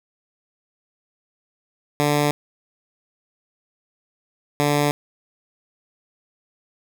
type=tone pair in turn; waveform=10% pulse; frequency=146.83 / 146.02 Hz; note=D3 / D3; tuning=0 / -10 cents; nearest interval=unison; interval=10 cents; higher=first; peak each=-9 / -9 dBFS; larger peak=neither; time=2-2.31 / 4.6-4.91 s; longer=neither; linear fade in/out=0 ms; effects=none